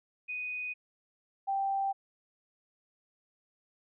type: tone pair in turn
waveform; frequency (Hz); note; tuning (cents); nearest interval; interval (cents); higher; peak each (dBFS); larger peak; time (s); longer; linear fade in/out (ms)
sine; 2489 / 784; D#7 / G5; 0 / 0; octave + minor sixth; 2000; first; -34 / -28; second; 0.28-0.74 / 1.47-1.93; neither; 20
effects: none